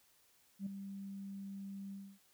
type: tone with ADSR envelope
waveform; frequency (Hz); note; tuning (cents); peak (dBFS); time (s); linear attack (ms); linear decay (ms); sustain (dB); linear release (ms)
sine; 196.7; G3; +6; -34; 0.59-2.19; 74; 5; -9; 270
effects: tanh soft clip ceiling -33 dBFS + white hiss -70 dBFS RMS until 2.33 s